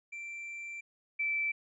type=tone pair in turn; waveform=triangle / sine; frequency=2349 / 2325 Hz; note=D7 / D7; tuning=0 / -18 cents; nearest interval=unison; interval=18 cents; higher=first; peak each=-38 / -29 dBFS; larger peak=second; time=0.12-0.81 / 1.19-1.52 s; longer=first; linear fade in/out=10 ms; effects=resampled to 22050 Hz